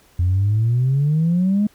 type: exponential sweep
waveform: sine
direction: up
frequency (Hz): 86 to 213.1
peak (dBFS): -13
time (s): 0.19-1.67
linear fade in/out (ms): 5
effects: tanh soft clip ceiling -11 dBFS + pink hiss -54 dBFS RMS until 1.74 s